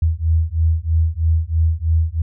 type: beating tone pair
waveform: sine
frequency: 79.6 / 82.7 Hz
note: D#2 / E2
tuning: +40 / +6 cents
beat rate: 3.1 Hz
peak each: -17 dBFS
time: 0.02-2.22 s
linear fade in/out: 5 ms
effects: none